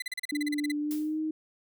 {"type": "tone bursts", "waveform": "30% pulse", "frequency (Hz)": 2017, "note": "B6", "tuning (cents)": 36, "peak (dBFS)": -28, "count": 13, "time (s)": [0, 0.718], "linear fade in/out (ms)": 5, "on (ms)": 22, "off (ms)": 36}
{"type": "tone with pitch glide", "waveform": "sine", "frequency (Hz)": [294.9, 312.4], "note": ["D4", "D#4"], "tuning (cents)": [7, 7], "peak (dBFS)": -28, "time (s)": [0.32, 1.31], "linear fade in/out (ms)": 5, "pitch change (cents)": 100, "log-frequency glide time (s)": [0.78, 1.19]}
{"type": "noise with exponential decay", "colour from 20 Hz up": "blue", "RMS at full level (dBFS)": -38, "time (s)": [0.91, 1.19], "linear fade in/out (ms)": 0, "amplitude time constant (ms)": 59}
{"effects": []}